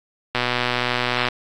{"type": "click train", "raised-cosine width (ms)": 0.3, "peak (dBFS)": -4, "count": 116, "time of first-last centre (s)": [0.35, 1.285], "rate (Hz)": 123, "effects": ["AAC 64 kbps"]}